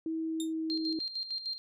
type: tone with pitch glide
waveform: sine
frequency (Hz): 322.6 to 319.6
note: E4 to D#4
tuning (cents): -37 to +47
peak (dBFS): -31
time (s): 0.06-0.99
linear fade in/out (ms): 2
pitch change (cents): -16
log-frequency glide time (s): 0.19-0.7
type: tone with exponential decay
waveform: 20% pulse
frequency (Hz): 3662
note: A#7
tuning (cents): -32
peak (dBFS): -29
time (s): 0.4-0.53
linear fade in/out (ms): 1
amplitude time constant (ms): 27
type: tone with tremolo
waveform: sine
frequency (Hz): 4186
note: C8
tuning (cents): 0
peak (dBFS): -32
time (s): 0.7-1.58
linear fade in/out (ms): 0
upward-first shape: square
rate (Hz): 6.6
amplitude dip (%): 65
effects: none